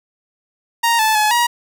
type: tone with pitch steps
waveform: sawtooth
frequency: 932 / 873 / 851 / 954 Hz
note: A#5 / A5 / G#5 / A#5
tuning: -1 / -14 / +42 / +40 cents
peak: -9 dBFS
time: 0.83-1.47 s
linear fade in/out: 10 ms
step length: 160 ms
effects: none